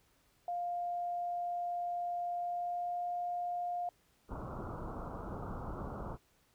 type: tone with pitch glide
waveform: sine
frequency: 702 to 706.1 Hz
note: F5 to F5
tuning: +9 to +19 cents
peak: -34 dBFS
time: 0.48-3.89 s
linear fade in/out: 2 ms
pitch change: +10 cents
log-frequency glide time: 2.34-3.05 s
type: low-pass noise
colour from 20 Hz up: pink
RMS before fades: -42 dBFS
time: 4.28-6.18 s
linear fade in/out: 50 ms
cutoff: 1400 Hz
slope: 96 dB/octave
effects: pink hiss -71 dBFS RMS until 6.54 s